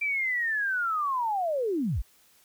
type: linear sweep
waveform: sine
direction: down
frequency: 2359 to 30 Hz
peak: -25 dBFS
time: 0.01-2.02 s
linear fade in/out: 10 ms
effects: white hiss -61 dBFS RMS until 2.44 s